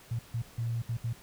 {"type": "tone bursts at uneven times", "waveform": "sine", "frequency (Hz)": 116.54, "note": "A#2", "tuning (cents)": 0, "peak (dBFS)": -29, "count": 5, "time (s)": [[0.11, 0.19], [0.34, 0.42], [0.58, 0.82], [0.89, 0.97], [1.04, 1.13]], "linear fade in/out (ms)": 5, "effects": ["pink hiss -54 dBFS RMS until 1.22 s"]}